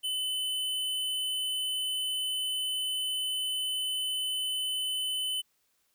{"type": "tone", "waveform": "square", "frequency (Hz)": 3023, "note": "F#7", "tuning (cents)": 36, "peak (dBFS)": -30, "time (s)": [0.03, 5.42], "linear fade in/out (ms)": 20, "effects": ["white hiss -73 dBFS RMS until 5.94 s"]}